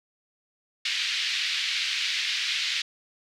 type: band-pass noise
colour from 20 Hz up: white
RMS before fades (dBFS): -28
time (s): 0.85-2.82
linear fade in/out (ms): 5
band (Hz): 2000 to 4300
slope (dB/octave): 24
effects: none